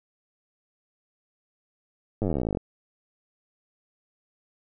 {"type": "slowing click train", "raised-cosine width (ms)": 2, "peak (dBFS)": -14, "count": 25, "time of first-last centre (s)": [2.22, 2.572], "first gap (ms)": 9, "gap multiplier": 1.04, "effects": []}